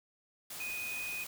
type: tone in noise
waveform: sine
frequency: 2489 Hz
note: D#7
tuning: in tune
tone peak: -37 dBFS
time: 0.6-1.24 s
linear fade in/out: 5 ms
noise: white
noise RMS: -44 dBFS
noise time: 0.5-1.27 s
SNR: +4 dB
effects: none